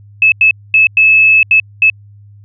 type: tone bursts at uneven times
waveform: sine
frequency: 2600 Hz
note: E7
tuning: 24 cents flat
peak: -4 dBFS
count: 6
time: 0.22-0.32 / 0.41-0.51 / 0.74-0.87 / 0.97-1.43 / 1.51-1.6 / 1.82-1.9 s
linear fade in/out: 2 ms
effects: added 102 Hz sine -36 dBFS peak until 2.44 s